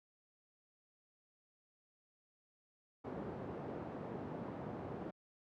pink band-pass noise, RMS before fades -45 dBFS, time 3.04-5.11 s, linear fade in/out 10 ms, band 140 to 740 Hz, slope 12 dB/octave, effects high-pass 60 Hz 12 dB/octave

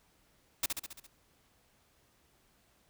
white noise with echo, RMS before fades -30 dBFS, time 0.63-0.66 s, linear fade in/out 5 ms, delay 68 ms, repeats 6, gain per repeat -4 dB, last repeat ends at 1.068 s, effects pink hiss -69 dBFS RMS until 2.89 s

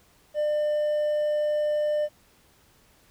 triangle tone with hard clipping, 599 Hz, D5, 34 cents sharp, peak -23 dBFS, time 0.34-2.09 s, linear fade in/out 50 ms, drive 5 dB, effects pink hiss -60 dBFS RMS until 3.1 s

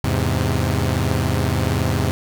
sawtooth chord, E augmented, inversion none, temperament equal, 82.41 / 103.83 / 130.81 Hz, E2 / G#2 / B#2, 0 / 0 / 0 cents, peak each -18 dBFS, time 0.04-2.11 s, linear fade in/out 0 ms, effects 7-bit

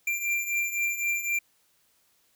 square beating tone pair, 2369 / 2372.9 Hz, D7 / D7, +14 / +17 cents, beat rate 3.9 Hz, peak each -33 / -28 dBFS, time 0.07-1.39 s, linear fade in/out 5 ms, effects white hiss -67 dBFS RMS until 2.35 s

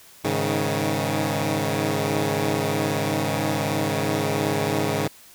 10% pulse chord, Ab suspended fourth, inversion none, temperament equal with one note detuned, 103.83 / 138.59 / 157.28 Hz, Ab2 / Db3 / Eb3, 0 / 0 / +19 cents, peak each -18 dBFS, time 0.24-5.08 s, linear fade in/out 10 ms, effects white hiss -49 dBFS RMS until 5.34 s

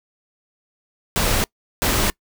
pink noise bursts at uneven times, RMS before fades -19 dBFS, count 2, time 1.16-1.44 / 1.82-2.1 s, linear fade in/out 0 ms, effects noise-tail reverb RT60 0.1 s tail -25 dB re dry

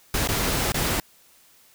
pink noise with dropouts, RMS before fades -24 dBFS, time 0.14-1 s, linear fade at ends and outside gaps 2 ms, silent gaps 0.275-0.287 / 0.721-0.743 s, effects white hiss -56 dBFS RMS until 1.74 s

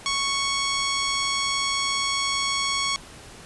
10% pulse tone, 1108.7 Hz, C#6, in tune, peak -14 dBFS, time 0.06-2.96 s, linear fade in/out 0 ms, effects pink hiss -44 dBFS RMS until 3.45 s + resampled to 24000 Hz

